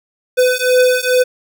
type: beating tone pair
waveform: square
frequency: 502 / 504.3 Hz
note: B4 / B4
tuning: +28 / +36 cents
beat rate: 2.3 Hz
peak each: -14 dBFS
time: 0.37-1.24 s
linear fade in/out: 20 ms
effects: none